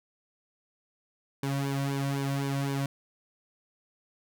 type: tone with flanger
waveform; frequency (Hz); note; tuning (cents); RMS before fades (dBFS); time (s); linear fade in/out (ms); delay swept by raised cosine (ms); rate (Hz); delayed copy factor
sawtooth; 138.59; C#3; 0; -30; 1.43-2.86; 2; 1.5 to 2.39; 3.9; -0.8
effects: none